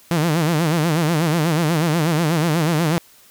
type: tone with vibrato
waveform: sawtooth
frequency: 161.1 Hz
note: E3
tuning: 39 cents flat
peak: -12 dBFS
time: 0.11-2.98 s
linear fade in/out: 0 ms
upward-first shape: sine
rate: 8.2 Hz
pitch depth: 140 cents each way
effects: white hiss -50 dBFS RMS until 3.3 s